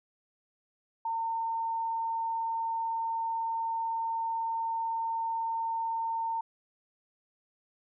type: tone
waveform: sine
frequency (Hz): 909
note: A#5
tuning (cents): -44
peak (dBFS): -29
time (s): 1.05-6.41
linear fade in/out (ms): 5
effects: none